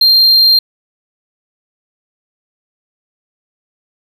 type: tone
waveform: triangle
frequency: 4186 Hz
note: C8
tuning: in tune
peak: -4 dBFS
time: 0.01-0.59 s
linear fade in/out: 5 ms
effects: none